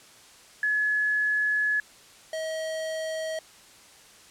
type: tone pair in turn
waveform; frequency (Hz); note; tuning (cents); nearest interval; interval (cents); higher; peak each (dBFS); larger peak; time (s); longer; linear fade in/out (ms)
sine / square; 1702 / 637.5; G#6 / D#5; +42 / +42; octave + perfect fourth; 1700; first; -22 / -30; first; 0.63-1.8 / 2.33-3.39; first; 2
effects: white hiss -52 dBFS RMS until 4.3 s + low-pass 9000 Hz 12 dB/octave